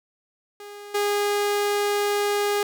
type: tone with level steps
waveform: sawtooth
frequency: 410.1 Hz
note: G#4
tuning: 22 cents flat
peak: -34 / -17 dBFS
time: 0.6-2.63 s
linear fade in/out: 2 ms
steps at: 0.94 s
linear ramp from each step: 10 ms
effects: none